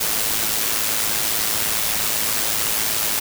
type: noise with amplitude modulation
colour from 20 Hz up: white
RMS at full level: -19 dBFS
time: 0-3.2 s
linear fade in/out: 10 ms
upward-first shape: sine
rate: 108 Hz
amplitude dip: 50%
effects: none